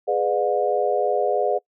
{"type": "chord", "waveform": "sine", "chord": "G# diminished seventh", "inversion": "none", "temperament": "just", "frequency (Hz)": [415.3, 498.4, 598, 717.6], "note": ["G#4", "B4", "D5", "F5"], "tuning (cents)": [0, 16, 31, 47], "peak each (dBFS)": -24, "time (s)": [0.07, 1.59], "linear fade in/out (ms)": 20, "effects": ["noise-tail reverb RT60 0.1 s tail -25 dB re dry"]}